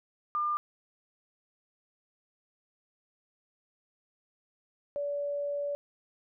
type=tone pair in turn; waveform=sine; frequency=1201 / 574.5 Hz; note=D6 / D5; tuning=+38 / -38 cents; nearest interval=octave + minor second; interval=1276 cents; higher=first; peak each=-27 / -30 dBFS; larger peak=first; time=0.35-0.57 / 4.96-5.75 s; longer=second; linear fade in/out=0 ms; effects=none